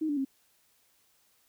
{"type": "tone with pitch steps", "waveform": "sine", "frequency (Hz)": [313.1, 290.5, 269.4], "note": ["D#4", "D4", "C#4"], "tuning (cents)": [11, -19, -49], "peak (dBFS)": -27, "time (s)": [0.01, 0.25], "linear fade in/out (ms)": 10, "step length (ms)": 80, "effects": ["white hiss -68 dBFS RMS until 1.48 s"]}